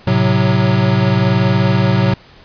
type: chord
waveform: square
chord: F# diminished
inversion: first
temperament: equal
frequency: 110 / 130.81 / 185 Hz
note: A2 / C3 / F#3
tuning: 0 / 0 / 0 cents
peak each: -16 dBFS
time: 0.07-2.14 s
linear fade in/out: 5 ms
effects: pink hiss -43 dBFS RMS until 2.44 s + resampled to 11025 Hz